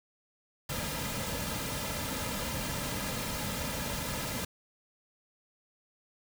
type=noise with comb filter; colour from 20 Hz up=pink; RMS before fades=-35 dBFS; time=0.69-4.45 s; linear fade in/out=5 ms; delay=2.7 ms; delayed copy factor=-0.6; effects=none